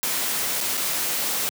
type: noise with dropouts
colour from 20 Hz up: white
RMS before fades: -25 dBFS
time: 0.03-1.49 s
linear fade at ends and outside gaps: 0 ms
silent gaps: 0.605-0.611 / 0.771-0.776 s
effects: high-pass 150 Hz 12 dB/octave